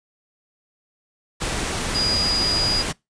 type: tone in noise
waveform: sine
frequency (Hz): 4893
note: D#8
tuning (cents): -30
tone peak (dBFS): -20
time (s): 1.94-2.83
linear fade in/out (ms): 20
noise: pink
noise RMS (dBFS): -25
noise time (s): 1.4-2.93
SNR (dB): +2
effects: noise-tail reverb RT60 0.2 s tail -24 dB re dry + resampled to 22050 Hz